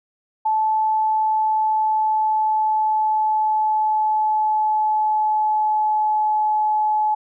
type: tone with pitch glide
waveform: sine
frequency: 870 to 855.1 Hz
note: A5 to A5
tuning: -20 to -50 cents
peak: -16 dBFS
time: 0.45-7.15 s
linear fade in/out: 10 ms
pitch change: -30 cents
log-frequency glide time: 0.74-6.47 s
effects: none

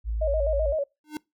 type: tone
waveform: sine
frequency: 55 Hz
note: A1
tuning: in tune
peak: -25 dBFS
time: 0.04-0.75 s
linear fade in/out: 50 ms
type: tone with vibrato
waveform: sine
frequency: 594 Hz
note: D5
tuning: 20 cents sharp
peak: -23 dBFS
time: 0.21-0.84 s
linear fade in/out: 10 ms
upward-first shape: square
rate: 7.8 Hz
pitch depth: 96 cents each way
type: tone with exponential growth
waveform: square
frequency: 303.1 Hz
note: D#4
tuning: 45 cents flat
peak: -28 dBFS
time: 1.04-1.17 s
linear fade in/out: 2 ms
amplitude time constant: 28 ms
effects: noise-tail reverb RT60 0.2 s tail -23 dB re dry

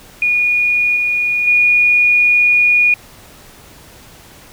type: tone with level steps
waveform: sine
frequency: 2446 Hz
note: D#7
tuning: 30 cents flat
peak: -11 / -13 / -8 dBFS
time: 0.22-2.94 s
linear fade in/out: 2 ms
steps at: 0.96 / 1.47 s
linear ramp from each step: 5 ms
effects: pink hiss -41 dBFS RMS until 4.52 s

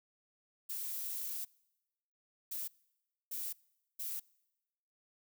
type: noise bursts at uneven times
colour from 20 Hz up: violet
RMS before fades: -40 dBFS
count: 4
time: 0.69-1.45 / 2.51-2.68 / 3.31-3.53 / 3.99-4.2 s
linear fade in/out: 10 ms
effects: noise-tail reverb RT60 1.0 s tail -25 dB re dry

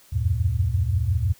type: tone cluster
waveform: sine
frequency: 74 / 88.3 / 94.3 / 115.2 Hz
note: D2 / F2 / F#2 / A#2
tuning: +14 / +20 / +33 / -20 cents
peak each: -25 dBFS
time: 0.12-1.34 s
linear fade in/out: 20 ms
effects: white hiss -54 dBFS RMS until 1.39 s

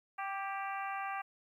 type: harmonic tone with a mistuned harmonic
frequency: 391.4 Hz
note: G4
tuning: 3 cents flat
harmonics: 2 / 3 / 4 / 5 / 6 / 7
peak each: -39 / -41 / -45 / -48 / -48 / -50 dBFS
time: 0.18-1.22 s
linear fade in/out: 10 ms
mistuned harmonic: 4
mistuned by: +27 cents
effects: 12-bit

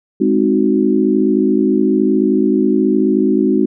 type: chord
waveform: sine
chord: Ab dominant seventh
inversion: none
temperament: equal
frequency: 207.7 / 261.6 / 311.1 / 370 Hz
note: Ab3 / C4 / Eb4 / Gb4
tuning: 0 / 0 / 0 / 0 cents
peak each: -16 dBFS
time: 0.2-3.66 s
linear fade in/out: 10 ms
effects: none

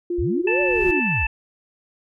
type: tone with pitch glide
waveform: sine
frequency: 349.2 to 362.4 Hz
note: F4 to F#4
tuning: 0 to -36 cents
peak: -21 dBFS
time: 0.1-1 s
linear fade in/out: 5 ms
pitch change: +64 cents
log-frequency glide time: 0.33-0.57 s
type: linear two-way sweep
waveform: sine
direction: up then down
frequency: 36 to 587.3 to 36 Hz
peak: -22 dBFS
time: 0.18-1.27 s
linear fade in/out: 10 ms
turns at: 0.61 s
type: noise with exponential growth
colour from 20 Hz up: brown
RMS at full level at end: -27 dBFS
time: 0.35-0.91 s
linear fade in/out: 0 ms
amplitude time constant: 120 ms
type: harmonic tone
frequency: 880 Hz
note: A5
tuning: in tune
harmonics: 1 / 2 / 3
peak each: -30 / -29 / -21 dBFS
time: 0.47-1.27 s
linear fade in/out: 5 ms
effects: none

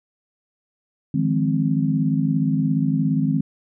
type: chord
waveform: sine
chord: F minor seventh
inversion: third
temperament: equal with one note detuned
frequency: 155.56 / 172.71 / 207.7 / 261.6 Hz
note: Eb3 / F3 / Ab3 / C4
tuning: 0 / -19 / 0 / 0 cents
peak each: -21 / -26 / -24 / -22 dBFS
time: 1.14-3.41 s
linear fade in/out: 5 ms
effects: none

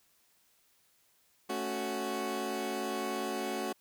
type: chord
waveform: 20% pulse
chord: F# minor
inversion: first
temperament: equal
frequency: 220 / 277.2 / 370 Hz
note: A3 / C#4 / F#4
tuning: 0 / 0 / 0 cents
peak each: -34 / -34 / -31 dBFS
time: 1.49-3.73 s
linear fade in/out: 10 ms
effects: white hiss -69 dBFS RMS until 3.8 s

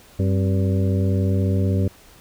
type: harmonic tone with a mistuned harmonic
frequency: 96.1 Hz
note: G2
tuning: 34 cents flat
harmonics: 1 / 2 / 3 / 4 / 5 / 6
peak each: -18 / -24 / -28 / -30 / -32 / -34 dBFS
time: 0.19-1.88 s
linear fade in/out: 5 ms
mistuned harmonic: 3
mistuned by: -130 cents
effects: pink hiss -49 dBFS RMS until 2.2 s

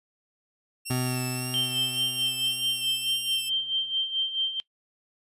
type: tone with vibrato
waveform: 10% pulse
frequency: 2717 Hz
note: F7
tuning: 48 cents flat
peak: -25 dBFS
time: 0.85-3.5 s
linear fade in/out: 20 ms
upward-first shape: sine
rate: 1.8 Hz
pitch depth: 46 cents each way
type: tone with exponential decay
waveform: 25% pulse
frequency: 126.6 Hz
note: B2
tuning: 43 cents sharp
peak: -21 dBFS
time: 0.9-3.94 s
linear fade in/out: 5 ms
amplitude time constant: 660 ms
type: tone with tremolo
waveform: sine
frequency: 3142 Hz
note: G7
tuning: 3 cents sharp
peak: -22 dBFS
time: 1.54-4.6 s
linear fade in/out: 0 ms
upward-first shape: sine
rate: 4.6 Hz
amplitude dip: 70%
effects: noise-tail reverb RT60 0.1 s tail -21 dB re dry + resampled to 32000 Hz

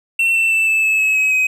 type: tone with pitch steps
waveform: triangle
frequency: 2706 / 2680 / 2653 / 2627 / 2602 / 2576 / 2551 / 2526 Hz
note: E7 / E7 / E7 / E7 / E7 / E7 / D#7 / D#7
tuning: +45 / +28 / +10 / -7 / -23 / -41 / +43 / +26 cents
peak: -11 dBFS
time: 0.19-1.47 s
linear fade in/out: 5 ms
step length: 160 ms
effects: none

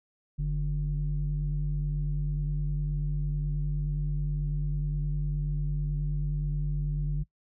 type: tone pair together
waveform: sine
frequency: 46.31 / 148.3 Hz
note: F#1 / D3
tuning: +2 / +17 cents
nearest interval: octave + minor sixth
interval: 2015 cents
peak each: -28 dBFS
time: 0.38-7.24 s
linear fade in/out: 20 ms
effects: noise-tail reverb RT60 0.1 s tail -22 dB re dry + tanh soft clip ceiling -21 dBFS

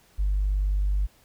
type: tone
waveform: sine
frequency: 49.33 Hz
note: G1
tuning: 12 cents sharp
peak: -20 dBFS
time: 0.18-1.07 s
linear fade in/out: 20 ms
effects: tanh soft clip ceiling -17 dBFS + pink hiss -59 dBFS RMS until 1.24 s

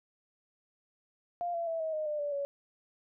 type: tone with pitch steps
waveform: sine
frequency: 698.5 / 677.4 / 657 / 637.2 / 618 / 599.4 / 581.3 / 563.8 Hz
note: F5 / E5 / E5 / D#5 / D#5 / D5 / D5 / C#5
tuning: 0 / +47 / -6 / +41 / -12 / +35 / -18 / +29 cents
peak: -31 dBFS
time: 1.41-2.45 s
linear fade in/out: 0 ms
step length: 130 ms
effects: none

